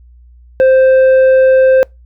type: tone with tanh clipping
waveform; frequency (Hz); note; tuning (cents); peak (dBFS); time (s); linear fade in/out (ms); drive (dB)
triangle; 523.3; C5; 0; -6; 0.6-1.83; 0; 10
effects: noise-tail reverb RT60 0.2 s tail -26 dB re dry + added 60 Hz sine -38 dBFS peak until 2.05 s